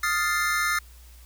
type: chord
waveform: square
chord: F dominant seventh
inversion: third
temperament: equal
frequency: 1244.5 / 1396.9 / 1760 / 2093 Hz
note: Eb6 / F6 / A6 / C7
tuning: 0 / 0 / 0 / 0 cents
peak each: -29 dBFS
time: 0.03-0.79 s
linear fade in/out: 5 ms
effects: added 60 Hz sine -46 dBFS peak until 1.25 s + white hiss -55 dBFS RMS until 1.25 s